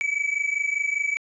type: tone pair together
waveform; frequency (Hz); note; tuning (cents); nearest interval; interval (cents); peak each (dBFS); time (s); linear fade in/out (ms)
triangle; 2275 / 2300; C#7 / D7; +44 / -37; unison; 19; -24; 0.01-1.17; 0
effects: resampled to 22050 Hz